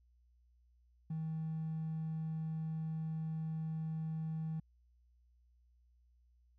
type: tone with hard clipping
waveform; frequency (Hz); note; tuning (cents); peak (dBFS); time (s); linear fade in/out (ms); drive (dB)
triangle; 159.3; D#3; +41; -37; 1.1-4.6; 5; 4
effects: added 60 Hz sine -66 dBFS peak until 6.58 s